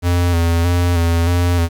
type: tone with vibrato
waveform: square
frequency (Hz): 86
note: F2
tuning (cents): -26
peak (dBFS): -13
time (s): 0.02-1.69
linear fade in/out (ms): 50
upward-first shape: square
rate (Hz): 1.6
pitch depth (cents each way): 34
effects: 7-bit